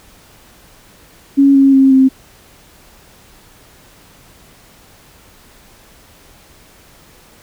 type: tone with pitch steps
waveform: sine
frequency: 277.2 / 272.8 / 268.4 / 264.1 Hz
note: C#4 / C#4 / C4 / C4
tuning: 0 / -28 / +44 / +16 cents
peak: -5 dBFS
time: 1.37-2.09 s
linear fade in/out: 20 ms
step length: 180 ms
effects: pink hiss -45 dBFS RMS until 7.42 s